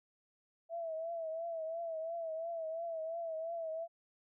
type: tone with vibrato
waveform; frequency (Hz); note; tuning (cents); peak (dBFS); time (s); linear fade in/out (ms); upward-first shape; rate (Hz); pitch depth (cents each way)
sine; 657; E5; -6; -37; 0.69-3.88; 50; triangle; 2.9; 71
effects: none